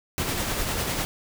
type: noise with tremolo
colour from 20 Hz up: pink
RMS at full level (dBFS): -26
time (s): 0.18-1.05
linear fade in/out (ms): 0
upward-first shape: sine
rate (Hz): 10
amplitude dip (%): 35
effects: none